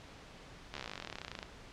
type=slowing click train; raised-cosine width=0.2 ms; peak=-23 dBFS; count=30; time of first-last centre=0.74-1.429 s; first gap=13 ms; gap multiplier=1.04; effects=pink hiss -53 dBFS RMS until 1.72 s + low-pass 5000 Hz 12 dB/octave